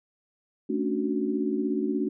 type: chord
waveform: sine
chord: D major seventh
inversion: second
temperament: equal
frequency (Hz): 220 / 277.2 / 293.7 / 370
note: A3 / C#4 / D4 / F#4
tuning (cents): 0 / 0 / 0 / 0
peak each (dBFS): -30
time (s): 0.69-2.09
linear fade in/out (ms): 10
effects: none